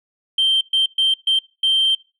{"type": "tone bursts at uneven times", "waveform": "sine", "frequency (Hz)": 3139, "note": "G7", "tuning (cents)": 2, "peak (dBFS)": -12, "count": 5, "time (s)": [[0.38, 0.61], [0.73, 0.86], [0.98, 1.14], [1.27, 1.39], [1.63, 1.95]], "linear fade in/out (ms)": 5, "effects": ["noise-tail reverb RT60 0.3 s tail -22 dB re dry", "tanh soft clip ceiling -11 dBFS"]}